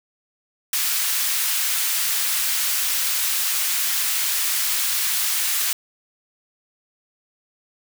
white high-pass noise, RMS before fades -22 dBFS, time 0.73-5.73 s, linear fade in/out 2 ms, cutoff 1400 Hz, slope 12 dB/octave, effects none

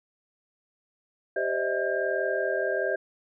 sine tone cluster, 390.6 / 522 / 607 / 648 / 1601 Hz, G4 / C5 / D#5 / E5 / G6, -6 / -4 / -43 / -30 / +36 cents, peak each -31 dBFS, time 1.36-2.96 s, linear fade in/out 5 ms, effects none

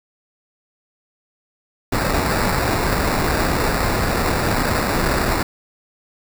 pink noise with sample-and-hold, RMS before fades -19 dBFS, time 1.92-5.43 s, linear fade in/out 5 ms, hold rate 3150 Hz, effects none

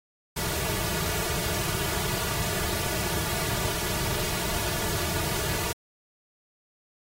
pink noise with comb filter, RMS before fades -29 dBFS, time 0.36-5.73 s, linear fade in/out 10 ms, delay 3.8 ms, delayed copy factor -0.9, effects AAC 48 kbps

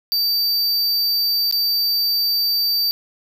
square tone with dropouts, 4640 Hz, D8, 22 cents flat, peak -17 dBFS, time 0.12-2.91 s, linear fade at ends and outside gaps 0 ms, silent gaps 1.512-1.525 s, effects none

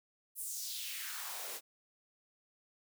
white noise with high-pass filter sweep, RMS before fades -42 dBFS, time 0.35-1.61 s, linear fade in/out 50 ms, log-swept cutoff 11000 to 370 Hz, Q 2.3, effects none

